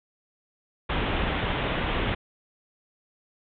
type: low-pass noise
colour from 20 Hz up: pink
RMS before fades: -27 dBFS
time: 0.89-2.15 s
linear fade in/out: 10 ms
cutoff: 3600 Hz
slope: 96 dB/octave
effects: none